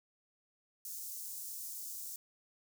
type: high-pass noise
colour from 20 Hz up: white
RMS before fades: -44 dBFS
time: 0.85-2.16 s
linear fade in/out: 2 ms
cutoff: 5800 Hz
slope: 24 dB/octave
effects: none